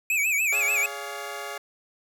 square tone with vibrato, 2432 Hz, D#7, 40 cents flat, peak -22 dBFS, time 0.1-0.86 s, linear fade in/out 2 ms, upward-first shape sine, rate 6.8 Hz, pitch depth 140 cents each way
15% pulse chord, Db major, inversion second, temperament equal with one note detuned, 415.3 / 565.7 / 698.5 Hz, Ab4 / Db5 / F5, 0 / +35 / 0 cents, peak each -31 dBFS, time 0.52-1.58 s, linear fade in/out 5 ms
effects none

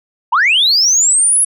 sine linear sweep, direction up, 855 to 10840 Hz, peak -7 dBFS, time 0.32-1.45 s, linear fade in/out 10 ms, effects tanh soft clip ceiling -5 dBFS

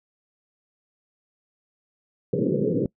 white band-pass noise, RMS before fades -23 dBFS, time 2.33-2.86 s, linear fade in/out 2 ms, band 110 to 510 Hz, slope 96 dB/octave, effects noise-tail reverb RT60 0.1 s tail -23 dB re dry

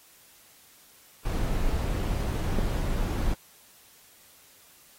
brown noise, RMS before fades -27 dBFS, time 1.25-3.34 s, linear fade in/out 5 ms
clicks, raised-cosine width 2 ms, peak -15 dBFS, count 2, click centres 2.586 / 2.591 s
effects white hiss -56 dBFS RMS until 4.98 s + AAC 48 kbps

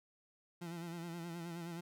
30% pulse tone with vibrato, 169.7 Hz, F3, 49 cents flat, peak -40 dBFS, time 0.61-1.81 s, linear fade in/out 10 ms, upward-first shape sine, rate 9.5 Hz, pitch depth 53 cents each way, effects none

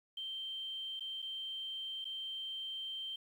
sine tone with dropouts, 3136 Hz, G7, in tune, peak -39 dBFS, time 0.17-3.16 s, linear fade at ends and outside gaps 5 ms, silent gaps 0.996-1.006 / 1.22-1.224 / 2.045-2.052 s, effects 11-bit

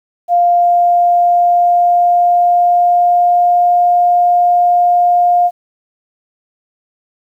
sine tone with pitch glide, 700 to 706.5 Hz, F5 to F5, +4 to +20 cents, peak -7 dBFS, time 0.28-5.51 s, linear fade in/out 50 ms, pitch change +16 cents, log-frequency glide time 0.6-3.73 s, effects 8-bit

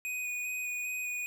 square tone with vibrato, 2483 Hz, D#7, 4 cents flat, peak -34 dBFS, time 0.05-1.26 s, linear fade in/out 0 ms, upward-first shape square, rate 2.5 Hz, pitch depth 10 cents each way, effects none

